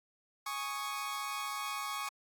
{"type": "chord", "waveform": "sawtooth", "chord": "Ab suspended fourth", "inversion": "none", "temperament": "equal", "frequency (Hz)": [830.6, 1108.7, 1244.5], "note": ["Ab5", "Db6", "Eb6"], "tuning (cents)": [0, 0, 0], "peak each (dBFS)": [-40, -34, -39], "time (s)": [0.46, 2.09], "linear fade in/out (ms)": 5, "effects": ["AAC 64 kbps"]}